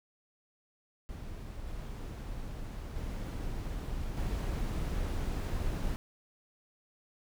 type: noise with level steps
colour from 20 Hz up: brown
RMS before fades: -42 / -40 / -37 / -33 dBFS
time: 1.09-5.96 s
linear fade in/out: 0 ms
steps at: 1.67 / 2.96 / 4.17 s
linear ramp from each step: 2 ms
effects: none